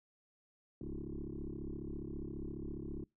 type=tone with frequency modulation; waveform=sine; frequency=175.5 Hz; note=F3; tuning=9 cents sharp; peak=-39 dBFS; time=0.81-3.04 s; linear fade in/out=2 ms; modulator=34.7 Hz; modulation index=5.6; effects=noise-tail reverb RT60 0.2 s tail -24 dB re dry + tanh soft clip ceiling -35 dBFS